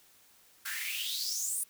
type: noise with high-pass filter sweep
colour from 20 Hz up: white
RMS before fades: -35 dBFS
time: 0.65-1.64 s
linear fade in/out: 10 ms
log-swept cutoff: 1500 to 10000 Hz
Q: 7.1
effects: white hiss -62 dBFS RMS until 1.69 s